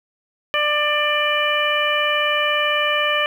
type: harmonic tone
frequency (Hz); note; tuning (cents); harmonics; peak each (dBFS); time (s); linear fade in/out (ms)
594; D5; +20; 1 / 2 / 3 / 4 / 5; -23 / -23 / -23 / -23 / -23; 0.54-3.26; 0
effects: 8-bit